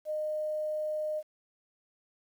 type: tone with quantisation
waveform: sine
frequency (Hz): 613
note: D#5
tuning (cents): -26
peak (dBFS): -30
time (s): 0.05-1.23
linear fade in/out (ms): 50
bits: 10
effects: none